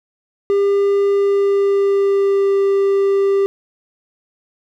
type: tone with pitch glide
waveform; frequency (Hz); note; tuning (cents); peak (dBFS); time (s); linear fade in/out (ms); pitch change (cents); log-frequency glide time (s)
triangle; 400 to 394.7; G4 to G4; +35 to +12; -10; 0.5-3.46; 0; -23; 1.11-2.57
effects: none